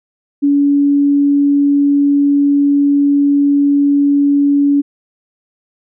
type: tone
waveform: sine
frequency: 284.3 Hz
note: C#4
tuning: 44 cents sharp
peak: -8 dBFS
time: 0.42-4.82 s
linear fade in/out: 20 ms
effects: none